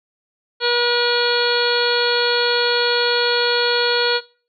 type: harmonic tone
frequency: 480.8 Hz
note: B4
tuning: 46 cents flat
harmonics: 1 / 2 / 3 / 4 / 5 / 6 / 7 / 8 / 9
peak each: -20 / -25 / -22 / -31 / -28 / -30 / -25 / -28 / -21 dBFS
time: 0.6-4.21 s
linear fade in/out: 50 ms
effects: noise-tail reverb RT60 0.4 s tail -21 dB re dry